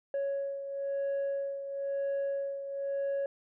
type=beating tone pair; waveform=sine; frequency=555 / 556 Hz; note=C#5 / C#5; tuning=+2 / +5 cents; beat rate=1 Hz; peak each=-30 / -36 dBFS; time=0.14-3.26 s; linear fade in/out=2 ms; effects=tanh soft clip ceiling -28 dBFS